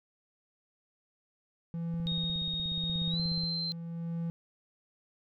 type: tone with tremolo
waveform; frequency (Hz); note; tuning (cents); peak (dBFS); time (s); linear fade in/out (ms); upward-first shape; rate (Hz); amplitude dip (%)
triangle; 167.6; E3; +29; -29; 1.74-4.3; 0; sine; 0.87; 55
type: click train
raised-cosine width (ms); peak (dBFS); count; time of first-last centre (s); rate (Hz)
5; -32; 26; 1.94-3.437; 16.7
type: tone with pitch glide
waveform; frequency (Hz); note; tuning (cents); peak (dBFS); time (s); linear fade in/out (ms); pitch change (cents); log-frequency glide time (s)
sine; 3729 to 4114; A#7 to C8; 0 to -30; -32; 2.07-3.72; 0; +170; 3.09-3.2
effects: none